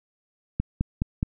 click train, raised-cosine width 5 ms, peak -11 dBFS, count 4, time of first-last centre 0.6-1.229 s, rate 4.77 Hz, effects none

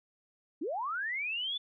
sine linear sweep, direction up, 259.4 to 3520 Hz, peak -32 dBFS, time 0.61-1.58 s, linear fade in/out 10 ms, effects none

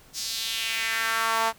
sawtooth tone with high-pass filter sweep, 225.4 Hz, A3, 42 cents sharp, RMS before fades -27 dBFS, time 0.13-1.53 s, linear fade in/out 50 ms, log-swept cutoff 5600 to 820 Hz, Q 2.3, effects pink hiss -54 dBFS RMS until 1.58 s

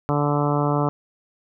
harmonic tone, 145.8 Hz, D3, 12 cents flat, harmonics 1 / 2 / 3 / 4 / 5 / 6 / 7 / 8 / 9, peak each -22 / -25 / -27 / -28 / -29 / -30 / -30 / -31 / -32 dBFS, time 0.09-0.89 s, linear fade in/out 0 ms, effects none

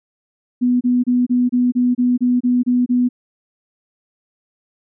sine tone bursts, 246.9 Hz, B3, in tune, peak -12 dBFS, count 11, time 0.61-3.09 s, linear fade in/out 20 ms, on 200 ms, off 28 ms, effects none

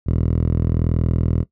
5% pulse tone with band-pass filter, 40.93 Hz, E1, 12 cents flat, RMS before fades -19 dBFS, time 0.06-1.44 s, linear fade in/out 20 ms, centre 87 Hz, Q 1.2, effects noise-tail reverb RT60 0.1 s tail -17 dB re dry

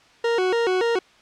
40% pulse tone with vibrato, 415.3 Hz, G#4, in tune, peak -18 dBFS, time 0.24-0.99 s, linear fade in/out 5 ms, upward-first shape square, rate 3.5 Hz, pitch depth 200 cents each way, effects white hiss -53 dBFS RMS until 1.21 s + low-pass 4000 Hz 12 dB/octave

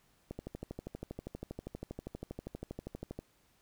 click train, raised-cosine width 2 ms, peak -27 dBFS, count 37, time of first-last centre 0.31-3.19 s, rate 12.5 Hz, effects pink hiss -70 dBFS RMS until 3.61 s

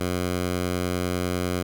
10% pulse tone, 90 Hz, F#2, 47 cents flat, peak -16 dBFS, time 0-1.63 s, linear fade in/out 10 ms, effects none

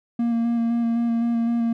triangle tone with vibrato, 233.1 Hz, A#3, in tune, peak -17 dBFS, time 0.19-1.73 s, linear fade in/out 5 ms, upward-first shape square, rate 3.9 Hz, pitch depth 14 cents each way, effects none

